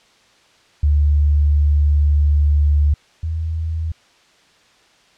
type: tone pair in turn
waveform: sine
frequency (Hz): 73.42 / 80.61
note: D2 / E2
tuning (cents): 0 / -38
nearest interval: major second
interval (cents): 162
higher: second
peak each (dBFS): -11 / -19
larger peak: first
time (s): 0.83-2.94 / 3.23-3.92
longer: first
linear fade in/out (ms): 5
effects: white hiss -53 dBFS RMS until 5.17 s + low-pass 5000 Hz 12 dB/octave